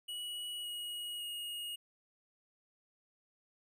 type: tone with pitch steps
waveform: square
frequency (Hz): 2924 / 2897 / 2870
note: F#7 / F#7 / F7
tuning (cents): -21 / -37 / +47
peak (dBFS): -40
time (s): 0.08-1.76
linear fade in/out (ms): 10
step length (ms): 560
effects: none